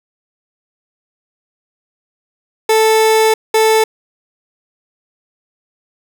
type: tone bursts at uneven times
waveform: 30% pulse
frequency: 440 Hz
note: A4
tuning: in tune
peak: -6 dBFS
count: 2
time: 2.69-3.34 / 3.54-3.84 s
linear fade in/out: 5 ms
effects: none